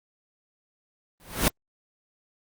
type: noise with exponential growth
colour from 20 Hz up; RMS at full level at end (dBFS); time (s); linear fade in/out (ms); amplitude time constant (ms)
pink; -17; 1.2-1.48; 0; 60
effects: Opus 32 kbps